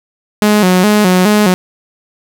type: tone with vibrato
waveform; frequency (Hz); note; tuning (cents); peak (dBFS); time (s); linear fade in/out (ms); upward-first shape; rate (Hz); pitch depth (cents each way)
sawtooth; 196; G3; 0; -3; 0.42-1.54; 0; square; 2.4; 120
effects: 7-bit